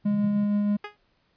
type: band-pass noise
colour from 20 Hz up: pink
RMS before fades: -38 dBFS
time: 0.04-0.46 s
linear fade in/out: 20 ms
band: 120 to 190 Hz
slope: 96 dB/octave
type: tone with tremolo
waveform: triangle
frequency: 205.9 Hz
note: G#3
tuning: 15 cents flat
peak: -18 dBFS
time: 0.05-0.77 s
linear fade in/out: 10 ms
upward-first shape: triangle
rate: 6.4 Hz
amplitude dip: 25%
type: tone with exponential decay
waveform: 10% pulse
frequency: 415.3 Hz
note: G#4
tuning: in tune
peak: -22 dBFS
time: 0.84-0.97 s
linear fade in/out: 5 ms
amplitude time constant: 28 ms
effects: pink hiss -68 dBFS RMS until 1.36 s + resampled to 11025 Hz